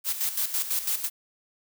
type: noise with tremolo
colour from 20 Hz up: blue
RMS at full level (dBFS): -26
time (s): 0.04-1.1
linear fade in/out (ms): 50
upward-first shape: square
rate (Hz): 6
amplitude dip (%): 65
effects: none